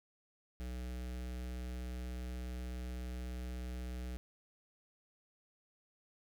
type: tone with notch filter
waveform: square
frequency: 61.74 Hz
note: B1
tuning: in tune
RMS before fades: -42 dBFS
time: 0.6-4.17 s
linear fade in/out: 0 ms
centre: 1000 Hz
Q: 1.9
effects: none